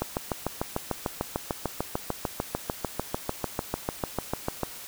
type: click train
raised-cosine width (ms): 1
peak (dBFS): -12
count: 32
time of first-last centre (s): 0.02-4.633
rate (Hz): 6.72
effects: white hiss -42 dBFS RMS until 4.87 s